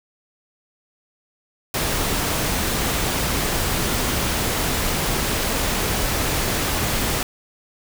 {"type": "noise", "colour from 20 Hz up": "pink", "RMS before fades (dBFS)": -22, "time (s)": [1.74, 7.23], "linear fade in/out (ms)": 2, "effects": []}